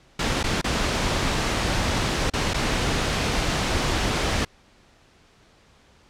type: noise with dropouts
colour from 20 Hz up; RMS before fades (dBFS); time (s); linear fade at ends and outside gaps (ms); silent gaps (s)
pink; -23; 0.19-4.45; 5; 0.431-0.439 / 0.615-0.642 / 2.3-2.335 / 2.536-2.542
effects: pink hiss -56 dBFS RMS until 6.09 s + low-pass 6000 Hz 12 dB/octave